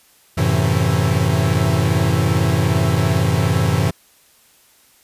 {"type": "chord", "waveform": "45% pulse", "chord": "F# half-diminished seventh", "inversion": "none", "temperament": "equal with one note detuned", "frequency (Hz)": [92.5, 110, 132.56, 164.81], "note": ["F#2", "A2", "C3", "E3"], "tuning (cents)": [0, 0, 23, 0], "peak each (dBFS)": -20, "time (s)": [0.37, 3.91], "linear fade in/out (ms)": 10, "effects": ["white hiss -53 dBFS RMS until 5.03 s", "resampled to 32000 Hz"]}